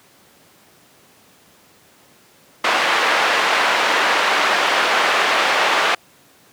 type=band-pass noise; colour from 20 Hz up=pink; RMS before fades=-17 dBFS; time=2.64-5.95 s; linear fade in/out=5 ms; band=760 to 2800 Hz; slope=12 dB/octave; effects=pink hiss -51 dBFS RMS until 6.52 s + high-pass 150 Hz 12 dB/octave